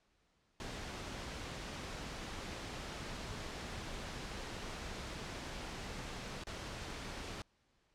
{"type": "noise with dropouts", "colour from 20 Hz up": "pink", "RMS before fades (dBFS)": -44, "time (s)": [0.6, 7.42], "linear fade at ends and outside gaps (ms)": 1, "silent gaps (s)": [6.437, 6.469], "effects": ["pink hiss -75 dBFS RMS until 7.94 s", "low-pass 6000 Hz 12 dB/octave"]}